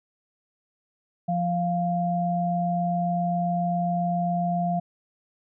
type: tone pair together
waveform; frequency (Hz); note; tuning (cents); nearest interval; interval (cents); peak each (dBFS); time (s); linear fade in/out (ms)
sine; 174.61 / 698; F3 / F5; 0 / -1; 2 octaves; 2399; -25 / -25; 1.28-4.8; 10
effects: none